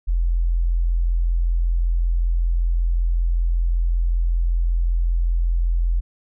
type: tone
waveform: sine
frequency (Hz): 42.63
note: F1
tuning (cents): -41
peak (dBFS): -16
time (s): 0.07-6.01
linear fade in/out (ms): 20
effects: none